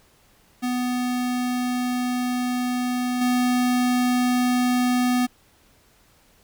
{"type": "tone with level steps", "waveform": "square", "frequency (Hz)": 248.3, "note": "B3", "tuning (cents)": 9, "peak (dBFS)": [-23, -19], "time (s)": [0.62, 5.27], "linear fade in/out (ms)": 20, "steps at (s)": 3.21, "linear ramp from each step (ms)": 5, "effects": ["pink hiss -58 dBFS RMS until 6.43 s"]}